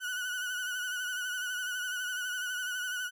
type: tone with vibrato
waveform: 35% pulse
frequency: 1480 Hz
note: F#6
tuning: in tune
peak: -31 dBFS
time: 0-3.11 s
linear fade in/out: 50 ms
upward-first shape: triangle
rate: 12 Hz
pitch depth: 55 cents each way
effects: none